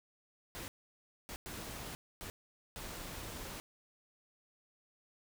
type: noise bursts at uneven times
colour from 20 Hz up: pink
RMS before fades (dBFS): -45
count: 5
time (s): 0.55-0.68 / 1.29-1.36 / 1.46-1.95 / 2.21-2.3 / 2.76-3.6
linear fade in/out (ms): 0
effects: none